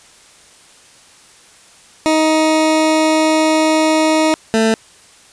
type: tone pair in turn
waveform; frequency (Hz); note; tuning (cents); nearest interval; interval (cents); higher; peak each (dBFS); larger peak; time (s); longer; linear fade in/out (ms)
20% pulse; 314.1 / 222.5; D#4 / A3; +16 / +20; tritone; 596; first; -6; neither; 2.06-4.34 / 4.54-4.74; first; 0
effects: white hiss -45 dBFS RMS until 5.32 s + resampled to 22050 Hz